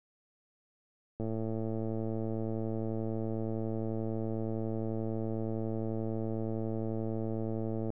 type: click train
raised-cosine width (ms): 2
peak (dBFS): -23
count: 745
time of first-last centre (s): 1.2-7.903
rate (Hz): 111
effects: none